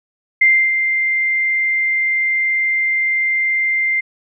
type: tone with ADSR envelope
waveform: sine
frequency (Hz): 2093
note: C7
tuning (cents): 0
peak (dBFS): -7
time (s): 0.41-4.01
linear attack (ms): 8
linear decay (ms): 290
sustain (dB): -7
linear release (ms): 14
effects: none